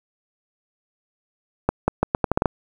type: accelerating click train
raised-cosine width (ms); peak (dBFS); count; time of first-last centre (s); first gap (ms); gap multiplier
1; -3; 9; 1.69-2.457; 190; 0.79
effects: 7-bit